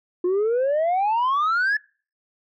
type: exponential sweep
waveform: sine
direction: up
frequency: 349.2 to 1745 Hz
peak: -16 dBFS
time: 0.24-1.77 s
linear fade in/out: 5 ms
effects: noise-tail reverb RT60 0.4 s tail -26 dB re dry + tanh soft clip ceiling -17 dBFS